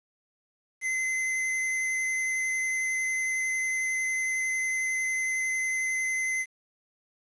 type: tone with vibrato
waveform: square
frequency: 2054 Hz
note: C7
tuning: 33 cents flat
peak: -27 dBFS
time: 0.81-6.46 s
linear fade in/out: 50 ms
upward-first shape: sine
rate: 11 Hz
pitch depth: 8 cents each way
effects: resampled to 24000 Hz + 9-bit